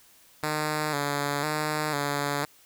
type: tone with vibrato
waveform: 5% pulse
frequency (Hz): 148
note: D3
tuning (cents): +14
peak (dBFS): -15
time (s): 0.43-2.45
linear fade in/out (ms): 2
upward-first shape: square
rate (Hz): 1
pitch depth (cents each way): 53
effects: white hiss -57 dBFS RMS until 2.65 s